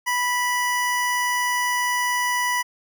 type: tone pair together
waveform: square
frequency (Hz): 983.8 / 1965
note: B5 / B6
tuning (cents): -7 / -9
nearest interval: octave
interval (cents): 1198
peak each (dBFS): -24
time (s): 0.06-2.63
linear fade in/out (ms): 20
effects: none